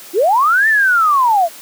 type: linear two-way sweep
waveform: sine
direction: up then down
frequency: 311.1 to 1810 to 634 Hz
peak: -9 dBFS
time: 0.13-1.49 s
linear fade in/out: 50 ms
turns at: 0.68 s
effects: white hiss -36 dBFS RMS until 1.61 s + high-pass 200 Hz 12 dB/octave